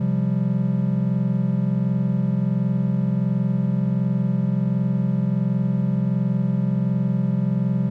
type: chord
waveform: triangle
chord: C suspended fourth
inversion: none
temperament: equal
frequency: 130.81 / 174.61 / 196 Hz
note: C3 / F3 / G3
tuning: 0 / 0 / 0 cents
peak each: -21 dBFS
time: 0-7.9 s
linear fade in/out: 10 ms
effects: none